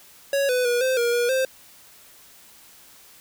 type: tone with pitch steps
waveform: square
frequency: 556 / 500 / 482.7 / 519 / 474.2 / 479.8 / 524 Hz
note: C#5 / B4 / B4 / C5 / A#4 / A#4 / C5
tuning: +5 / +21 / -40 / -14 / +30 / +50 / +2 cents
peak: -20 dBFS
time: 0.33-1.45 s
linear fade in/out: 2 ms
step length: 160 ms
effects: white hiss -50 dBFS RMS until 3.2 s